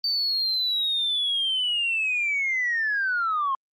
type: linear sweep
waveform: sine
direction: down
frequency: 4600 to 1049 Hz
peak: -21 dBFS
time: 0.04-3.55 s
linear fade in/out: 2 ms
effects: tanh soft clip ceiling -18 dBFS + Opus 48 kbps